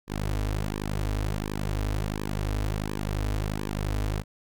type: tone with flanger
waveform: sawtooth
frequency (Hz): 51.5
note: G#1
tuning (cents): -14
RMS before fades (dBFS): -29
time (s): 0.07-4.24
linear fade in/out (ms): 50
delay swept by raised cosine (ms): 1.4 to 5.6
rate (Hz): 1.4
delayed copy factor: -0.95
effects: none